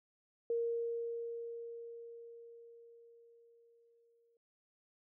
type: tone with exponential decay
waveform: sine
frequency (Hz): 466.2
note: A#4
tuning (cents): 0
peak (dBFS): -31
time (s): 0.5-4.37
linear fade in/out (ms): 2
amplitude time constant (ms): 840
effects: none